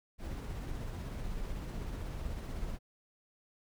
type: noise with tremolo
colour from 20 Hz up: brown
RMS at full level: -38 dBFS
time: 0.18-2.79 s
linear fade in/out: 50 ms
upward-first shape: sine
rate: 16 Hz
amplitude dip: 25%
effects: none